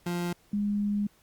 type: tone pair in turn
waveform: 30% pulse / sine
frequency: 174.61 / 205.3 Hz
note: F3 / G#3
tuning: 0 / -20 cents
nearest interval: minor third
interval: 280 cents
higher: second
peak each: -26 / -25 dBFS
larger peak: second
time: 0.06-0.33 / 0.53-1.07 s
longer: second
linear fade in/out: 5 ms
effects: pink hiss -63 dBFS RMS until 1.22 s + Opus 48 kbps